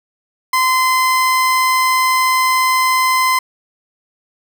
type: tone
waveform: 30% pulse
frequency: 1031 Hz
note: C6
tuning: 26 cents flat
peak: -9 dBFS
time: 0.53-3.39 s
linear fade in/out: 5 ms
effects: none